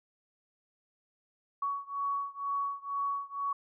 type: beating tone pair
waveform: sine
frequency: 1121 / 1123.1 Hz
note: C#6 / C#6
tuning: +19 / +22 cents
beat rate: 2.1 Hz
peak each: -34 / -35 dBFS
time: 1.62-3.53 s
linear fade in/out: 5 ms
effects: none